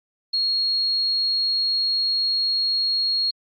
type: tone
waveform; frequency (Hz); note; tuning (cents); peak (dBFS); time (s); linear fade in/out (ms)
sine; 4292; C8; +43; -19; 0.33-3.31; 10
effects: Opus 48 kbps